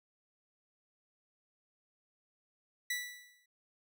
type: tone with exponential decay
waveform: sawtooth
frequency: 1965 Hz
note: B6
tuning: 9 cents flat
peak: -28 dBFS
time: 2.9-3.46 s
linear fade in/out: 5 ms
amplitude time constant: 120 ms
effects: none